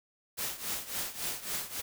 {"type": "noise with tremolo", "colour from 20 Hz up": "white", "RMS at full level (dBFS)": -33, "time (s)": [0.37, 1.82], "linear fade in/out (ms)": 20, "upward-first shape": "triangle", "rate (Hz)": 3.6, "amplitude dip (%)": 85, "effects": []}